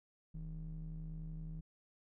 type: ring-modulated tone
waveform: triangle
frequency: 61.74 Hz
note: B1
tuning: in tune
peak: -37 dBFS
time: 0.34-1.61 s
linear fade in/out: 10 ms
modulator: 98.1 Hz
effects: none